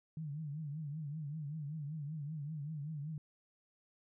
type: tone with vibrato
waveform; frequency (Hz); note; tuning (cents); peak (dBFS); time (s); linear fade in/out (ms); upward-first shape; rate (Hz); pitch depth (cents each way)
sine; 150.4; D3; +42; -39; 0.17-3.18; 2; triangle; 5.2; 140
effects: none